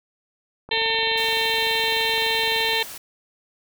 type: click train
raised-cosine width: 1 ms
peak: -25 dBFS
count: 49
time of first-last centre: 0.69-2.733 s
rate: 23.5 Hz
type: harmonic tone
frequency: 450 Hz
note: A4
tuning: 39 cents sharp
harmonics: 1 / 2 / 4 / 5 / 6 / 7 / 8 / 9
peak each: -28 / -28 / -28 / -28 / -28 / -28 / -28 / -28 dBFS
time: 0.71-2.83 s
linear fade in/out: 5 ms
type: noise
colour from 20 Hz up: white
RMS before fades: -37 dBFS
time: 1.17-2.98 s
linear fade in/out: 5 ms
effects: none